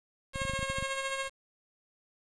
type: tone with tremolo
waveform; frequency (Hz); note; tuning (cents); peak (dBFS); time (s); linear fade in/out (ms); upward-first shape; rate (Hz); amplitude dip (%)
10% pulse; 540; C#5; -45; -22; 0.33-1.3; 50; sine; 14; 50
type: clicks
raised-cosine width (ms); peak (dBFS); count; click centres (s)
5; -26; 10; 0.358 / 0.418 / 0.452 / 0.497 / 0.536 / 0.592 / 0.629 / 0.7 / 0.785 / 0.826
effects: resampled to 22050 Hz + 8-bit